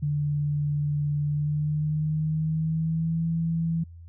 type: tone with pitch glide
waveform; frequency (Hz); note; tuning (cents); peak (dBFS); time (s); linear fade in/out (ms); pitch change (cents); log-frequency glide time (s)
sine; 146.83 to 164.81; D3 to E3; 0 to 0; -23; 0.02-3.84; 10; +200; 1.25-3.25
effects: added 84 Hz sine -42 dBFS peak until 4.08 s